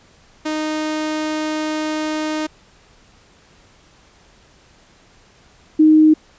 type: tone pair in turn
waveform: sawtooth / sine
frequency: 309 / 310.7 Hz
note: D#4 / D#4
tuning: -12 / -2 cents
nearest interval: unison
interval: 10 cents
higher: second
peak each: -16 / -7 dBFS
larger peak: second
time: 0.45-2.47 / 5.79-6.14 s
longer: first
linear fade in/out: 10 ms
effects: pink hiss -51 dBFS RMS until 6.38 s + resampled to 16000 Hz